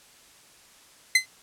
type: tone with exponential decay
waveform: sawtooth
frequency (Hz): 2051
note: C7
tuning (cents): -35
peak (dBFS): -9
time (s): 1.15-1.26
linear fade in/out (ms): 5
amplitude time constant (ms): 23
effects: white hiss -54 dBFS RMS until 1.42 s + low-pass 10000 Hz 12 dB/octave